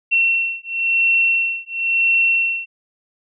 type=beating tone pair; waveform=sine; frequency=2714 / 2714.97 Hz; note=E7 / F7; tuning=+50 / -50 cents; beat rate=0.97 Hz; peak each=-18 dBFS; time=0.11-2.66 s; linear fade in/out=20 ms; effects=none